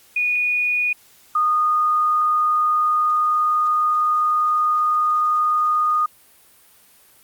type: tone pair in turn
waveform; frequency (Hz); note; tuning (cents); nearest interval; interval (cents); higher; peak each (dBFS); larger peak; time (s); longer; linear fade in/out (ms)
sine; 2460 / 1230; D#7 / D#6; -20 / -20; octave; 1200; first; -17 / -15; second; 0.16-0.93 / 1.35-6.06; second; 5
effects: white hiss -52 dBFS RMS until 7.23 s + Opus 48 kbps